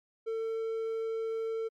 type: tone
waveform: triangle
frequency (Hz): 448.9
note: A4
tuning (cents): +35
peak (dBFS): -29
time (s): 0.26-1.69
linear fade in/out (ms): 20
effects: MP3 64 kbps